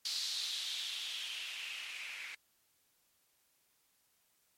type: noise with low-pass filter sweep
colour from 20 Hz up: violet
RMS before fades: -41 dBFS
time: 0.05-2.35 s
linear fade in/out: 5 ms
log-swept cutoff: 4500 to 2200 Hz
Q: 4.1
effects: white hiss -74 dBFS RMS until 4.57 s + MP3 64 kbps